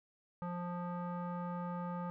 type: tone with low-pass filter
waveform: square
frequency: 175.9 Hz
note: F3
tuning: 13 cents sharp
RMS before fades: -40 dBFS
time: 0.42-2.1 s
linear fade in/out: 0 ms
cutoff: 1100 Hz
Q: 4.3
effects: none